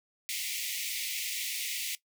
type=high-pass noise; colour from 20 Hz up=pink; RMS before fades=-35 dBFS; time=0.29-1.95 s; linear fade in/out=0 ms; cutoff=2000 Hz; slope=96 dB/octave; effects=noise-tail reverb RT60 0.1 s tail -17 dB re dry